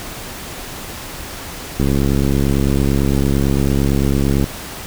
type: click train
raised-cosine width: 3 ms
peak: -4 dBFS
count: 183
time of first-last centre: 1.8-4.442 s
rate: 68.9 Hz
effects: pink hiss -30 dBFS RMS until 4.86 s